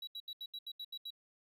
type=tone bursts; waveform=triangle; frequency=3899 Hz; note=B7; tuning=23 cents flat; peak=-40 dBFS; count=9; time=0.02-1.105 s; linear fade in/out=5 ms; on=53 ms; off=76 ms; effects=none